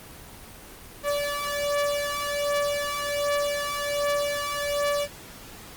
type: beating tone pair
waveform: sawtooth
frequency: 577 / 578.3 Hz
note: D5 / D5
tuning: -31 / -27 cents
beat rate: 1.3 Hz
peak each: -25 / -23 dBFS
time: 1.03-5.08 s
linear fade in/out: 50 ms
effects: pink hiss -44 dBFS RMS until 5.76 s + Opus 24 kbps